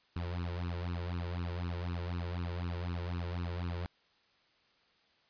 sawtooth tone with flanger, 87.2 Hz, F2, 2 cents flat, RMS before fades -37 dBFS, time 0.16-3.86 s, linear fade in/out 0 ms, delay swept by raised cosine 0.72 to 2.22 ms, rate 4 Hz, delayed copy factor +1, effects white hiss -69 dBFS RMS until 5.29 s + resampled to 11025 Hz

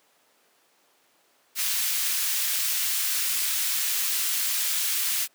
white high-pass noise, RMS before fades -26 dBFS, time 1.55-5.28 s, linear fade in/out 50 ms, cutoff 1800 Hz, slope 12 dB/octave, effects pink hiss -63 dBFS RMS until 5.34 s + high-pass 400 Hz 12 dB/octave

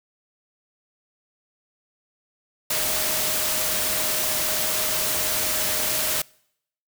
sine tone in noise, 622.3 Hz, D#5, in tune, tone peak -35 dBFS, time 2.7-6.22 s, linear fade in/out 5 ms, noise white, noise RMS -24 dBFS, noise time 2.7-6.22 s, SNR -14 dB, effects noise-tail reverb RT60 0.7 s tail -25 dB re dry

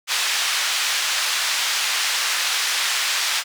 white band-pass noise, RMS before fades -22 dBFS, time 0.07-3.44 s, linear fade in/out 50 ms, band 1200 to 5100 Hz, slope 12 dB/octave, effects none

